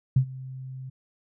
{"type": "tone with ADSR envelope", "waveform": "sine", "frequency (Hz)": 130.81, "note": "C3", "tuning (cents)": 0, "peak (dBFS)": -14, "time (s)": [0.16, 0.9], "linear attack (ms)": 6, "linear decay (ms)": 82, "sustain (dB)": -21, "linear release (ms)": 11, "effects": []}